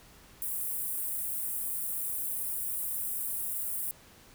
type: high-pass noise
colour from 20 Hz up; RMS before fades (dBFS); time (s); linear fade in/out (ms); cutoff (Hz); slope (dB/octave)
white; -34; 0.42-3.91; 0; 8800; 48
effects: pink hiss -56 dBFS RMS until 4.34 s